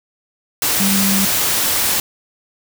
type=tone in noise; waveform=sine; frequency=196 Hz; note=G3; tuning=in tune; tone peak=-16 dBFS; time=0.8-1.25 s; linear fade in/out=2 ms; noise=white; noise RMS=-17 dBFS; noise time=0.62-2 s; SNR=-2 dB; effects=none